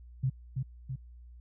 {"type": "tone with echo", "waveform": "sine", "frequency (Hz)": 130.9, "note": "C3", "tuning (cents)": 1, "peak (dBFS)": -25, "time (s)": [0.23, 0.3], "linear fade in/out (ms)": 10, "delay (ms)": 330, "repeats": 2, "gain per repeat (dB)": -4, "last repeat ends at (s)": 0.96, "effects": ["added 60 Hz sine -48 dBFS peak until 1.4 s"]}